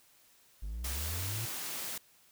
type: exponential sweep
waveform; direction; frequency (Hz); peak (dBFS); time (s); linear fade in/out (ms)
triangle; up; 48.65 to 119; -34; 0.62-1.46; 10
type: high-pass noise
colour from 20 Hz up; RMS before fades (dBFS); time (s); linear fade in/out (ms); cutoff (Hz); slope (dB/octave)
white; -39; 0.84-1.98; 5; 100; 12
effects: white hiss -64 dBFS RMS until 2.31 s